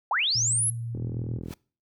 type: linear sweep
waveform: sine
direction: up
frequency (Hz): 707 to 11175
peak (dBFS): -22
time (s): 0.11-0.7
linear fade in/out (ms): 2
type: tone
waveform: sine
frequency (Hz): 116.54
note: A#2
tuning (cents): 0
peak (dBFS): -30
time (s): 0.35-1.38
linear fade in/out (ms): 5
type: click train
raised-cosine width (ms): 3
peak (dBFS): -22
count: 24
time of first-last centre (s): 0.95-1.508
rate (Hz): 41.2
type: noise with exponential growth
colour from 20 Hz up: pink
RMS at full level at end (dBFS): -38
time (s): 1.42-1.54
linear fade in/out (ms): 5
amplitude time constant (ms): 26
effects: noise-tail reverb RT60 0.4 s tail -24 dB re dry + high-pass 60 Hz 12 dB/octave